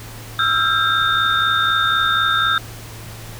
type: tone cluster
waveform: sine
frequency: 1308 / 1372 / 1596 / 3640 Hz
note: E6 / F6 / G6 / A#7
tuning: -14 / -31 / +31 / -42 cents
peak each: -20 dBFS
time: 0.39-2.58 s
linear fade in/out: 2 ms
effects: added 111 Hz sine -35 dBFS peak until 3.39 s + pink hiss -37 dBFS RMS until 3.39 s